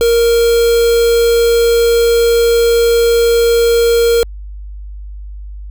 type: tone with quantisation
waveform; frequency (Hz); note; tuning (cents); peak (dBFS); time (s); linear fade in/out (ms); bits
triangle; 466.2; A#4; 0; -6; 0.01-4.23; 0; 3
effects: added 50 Hz sine -25 dBFS peak until 5.7 s